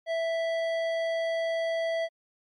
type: tone with hard clipping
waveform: triangle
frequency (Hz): 659.3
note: E5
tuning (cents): 0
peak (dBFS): -28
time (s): 0.06-2.09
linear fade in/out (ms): 50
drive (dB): 15
effects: MP3 48 kbps